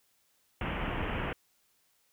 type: low-pass noise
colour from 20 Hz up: pink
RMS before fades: -34 dBFS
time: 0.61-1.33 s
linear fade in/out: 2 ms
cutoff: 3100 Hz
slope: 96 dB/octave
effects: white hiss -71 dBFS RMS until 2.12 s